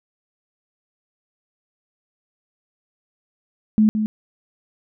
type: tone with echo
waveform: sine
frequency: 215.1 Hz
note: A3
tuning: 39 cents flat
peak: -11 dBFS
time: 3.78-3.89 s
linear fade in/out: 0 ms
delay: 170 ms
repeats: 1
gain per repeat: -7 dB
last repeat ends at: 4.06 s
effects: none